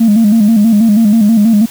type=tone with vibrato; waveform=sine; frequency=216.9 Hz; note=A3; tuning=25 cents flat; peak=-3 dBFS; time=0-1.66 s; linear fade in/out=10 ms; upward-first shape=square; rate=6.2 Hz; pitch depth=85 cents each way; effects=tanh soft clip ceiling -2 dBFS + white hiss -32 dBFS RMS until 1.7 s